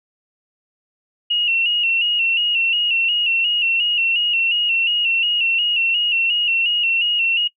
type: tone with vibrato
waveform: sine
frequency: 2794 Hz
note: F7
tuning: in tune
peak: -15 dBFS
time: 1.3-7.48 s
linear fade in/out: 10 ms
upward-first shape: square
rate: 2.8 Hz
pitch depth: 51 cents each way
effects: noise-tail reverb RT60 0.1 s tail -22 dB re dry